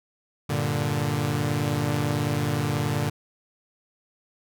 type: chord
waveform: sawtooth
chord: G minor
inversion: none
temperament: equal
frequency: 98 / 116.54 / 146.83 Hz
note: G2 / Bb2 / D3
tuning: 0 / 0 / 0 cents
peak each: -27 / -24 / -22 dBFS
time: 0.49-3.1 s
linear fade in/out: 10 ms
effects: none